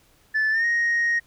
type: tone with pitch glide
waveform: sine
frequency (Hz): 1746 to 1871.3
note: A6 to A#6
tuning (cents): -14 to +6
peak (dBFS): -17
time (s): 0.34-1.2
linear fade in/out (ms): 20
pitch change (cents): +120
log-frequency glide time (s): 0.51-0.65
effects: tanh soft clip ceiling -17 dBFS + pink hiss -59 dBFS RMS until 1.26 s